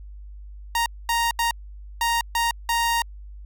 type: tone bursts at uneven times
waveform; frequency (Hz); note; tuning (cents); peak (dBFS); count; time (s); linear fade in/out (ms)
sawtooth; 932.3; A#5; 0; -16; 6; 0.75-0.86 / 1.09-1.31 / 1.39-1.51 / 2.01-2.21 / 2.35-2.51 / 2.69-3.02; 2
effects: added 50 Hz sine -37 dBFS peak until 3.45 s